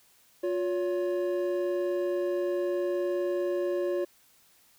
triangle tone pair together, 355.3 / 564 Hz, F4 / C#5, +30 / +30 cents, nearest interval minor sixth, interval 800 cents, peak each -26 / -29 dBFS, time 0.43-4.05 s, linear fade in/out 10 ms, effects white hiss -62 dBFS RMS until 4.78 s

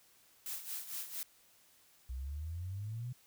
blue noise with tremolo, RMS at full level -40 dBFS, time 0.46-1.23 s, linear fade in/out 0 ms, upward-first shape sine, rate 4.4 Hz, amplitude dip 70%
sine exponential sweep, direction up, 61 to 127.8 Hz, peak -38 dBFS, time 2.09-3.13 s, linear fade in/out 10 ms
effects white hiss -66 dBFS RMS until 3.26 s

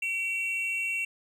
triangle tone pair together, 2286 / 2719 Hz, D7 / F7, -47 / -47 cents, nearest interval minor third, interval 300 cents, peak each -33 / -27 dBFS, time 0.02-1.05 s, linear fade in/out 5 ms, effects none

